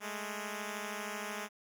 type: beating tone pair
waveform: 5% pulse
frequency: 206.7 / 219.7 Hz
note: G#3 / A3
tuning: -8 / -2 cents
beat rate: 13 Hz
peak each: -28 / -32 dBFS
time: 0-1.49 s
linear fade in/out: 50 ms
effects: none